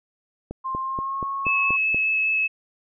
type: click train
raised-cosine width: 2 ms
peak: -18 dBFS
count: 7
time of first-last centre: 0.51-1.945 s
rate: 4.18 Hz
type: tone with pitch glide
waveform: sine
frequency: 1054 to 1096.2 Hz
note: C6 to C#6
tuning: +12 to -20 cents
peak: -25 dBFS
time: 0.64-1.77 s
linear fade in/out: 20 ms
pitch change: +68 cents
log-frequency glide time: 0.8-1.25 s
type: tone with vibrato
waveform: sine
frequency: 2595 Hz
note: E7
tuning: 28 cents flat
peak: -19 dBFS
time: 1.45-2.48 s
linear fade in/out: 20 ms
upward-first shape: sine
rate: 5 Hz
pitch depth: 8 cents each way
effects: none